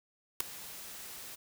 white noise with ADSR envelope, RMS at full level -25 dBFS, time 0.4-1.36 s, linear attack 5 ms, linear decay 4 ms, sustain -21 dB, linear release 17 ms, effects none

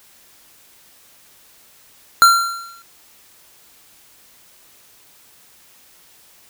square tone with exponential decay, 1372 Hz, F6, 31 cents flat, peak -5 dBFS, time 2.22-2.82 s, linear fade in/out 0 ms, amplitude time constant 130 ms, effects white hiss -50 dBFS RMS until 6.49 s

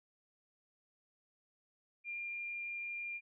sine tone, 2398 Hz, D7, 36 cents sharp, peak -39 dBFS, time 2.04-3.21 s, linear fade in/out 50 ms, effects none

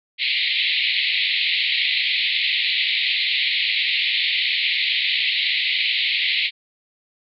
pink band-pass noise, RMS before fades -21 dBFS, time 0.18-6.51 s, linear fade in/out 50 ms, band 2000 to 4300 Hz, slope 96 dB/octave, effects none

